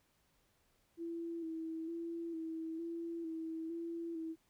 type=tone with vibrato; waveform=sine; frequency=329.6 Hz; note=E4; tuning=in tune; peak=-39 dBFS; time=0.97-4.36 s; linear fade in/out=50 ms; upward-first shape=square; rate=1.1 Hz; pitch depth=31 cents each way; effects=pink hiss -75 dBFS RMS until 4.49 s